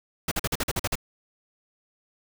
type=noise bursts; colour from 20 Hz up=pink; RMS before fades=-26 dBFS; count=9; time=0.28-0.955 s; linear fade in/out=5 ms; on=35 ms; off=45 ms; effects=none